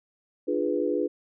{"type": "chord", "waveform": "sine", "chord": "D diminished seventh", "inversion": "none", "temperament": "equal with one note detuned", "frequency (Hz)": [297.9, 349.2, 415.3, 493.9], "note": ["D4", "F4", "Ab4", "Cb5"], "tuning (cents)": [25, 0, 0, 0], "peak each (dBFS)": -29, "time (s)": [0.47, 1.08], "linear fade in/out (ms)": 20, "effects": []}